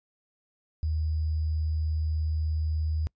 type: tone with sample-and-hold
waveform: sine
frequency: 78.3 Hz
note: D#2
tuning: 11 cents sharp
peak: -25 dBFS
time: 0.83-3.07 s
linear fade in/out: 0 ms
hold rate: 4900 Hz
effects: noise-tail reverb RT60 0.1 s tail -26 dB re dry + resampled to 16000 Hz